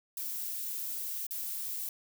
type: noise with dropouts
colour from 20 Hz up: violet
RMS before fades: -37 dBFS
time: 0.17-1.89 s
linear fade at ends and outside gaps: 2 ms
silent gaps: 1.267-1.308 s
effects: none